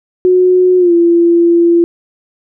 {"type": "tone with pitch glide", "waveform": "sine", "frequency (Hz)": [365.5, 341], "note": ["F#4", "F4"], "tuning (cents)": [-21, -41], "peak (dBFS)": -5, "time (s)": [0.25, 1.84], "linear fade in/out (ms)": 0, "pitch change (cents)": -120, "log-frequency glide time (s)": [0.78, 0.93], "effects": []}